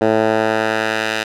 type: tone with band-pass filter sweep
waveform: 10% pulse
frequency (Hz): 110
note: A2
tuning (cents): 0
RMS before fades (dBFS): -17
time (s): 0.01-1.24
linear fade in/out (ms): 10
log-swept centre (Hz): 550 to 2600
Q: 0.86
effects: none